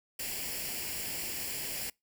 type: noise with comb filter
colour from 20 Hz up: white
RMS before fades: -37 dBFS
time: 0.19-1.9 s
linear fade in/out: 5 ms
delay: 0.4 ms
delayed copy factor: +0.65
effects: noise-tail reverb RT60 0.2 s tail -25 dB re dry